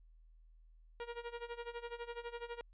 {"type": "tone with tremolo", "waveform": "sawtooth", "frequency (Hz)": 472.8, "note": "A#4", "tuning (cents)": 24, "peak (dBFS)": -36, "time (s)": [1, 2.61], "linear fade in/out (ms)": 0, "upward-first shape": "sine", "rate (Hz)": 12, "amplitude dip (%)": 85, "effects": ["added 40 Hz sine -59 dBFS peak until 2.73 s", "resampled to 8000 Hz"]}